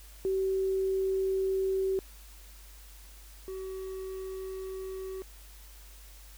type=tone pair in turn; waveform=sine / triangle; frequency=382.8 / 379.5 Hz; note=G4 / F#4; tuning=-41 / +44 cents; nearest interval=unison; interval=15 cents; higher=first; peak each=-26 / -34 dBFS; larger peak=first; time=0.25-1.99 / 3.48-5.22 s; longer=neither; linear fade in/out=0 ms; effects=added 50 Hz sine -49 dBFS peak until 6.37 s + white hiss -55 dBFS RMS until 6.37 s